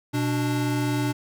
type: tone pair together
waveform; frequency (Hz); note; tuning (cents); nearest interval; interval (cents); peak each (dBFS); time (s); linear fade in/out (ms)
square; 123.2 / 293.6; B2 / D4; -4 / 0; octave + minor third; 1504; -26; 0.13-1.13; 20
effects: none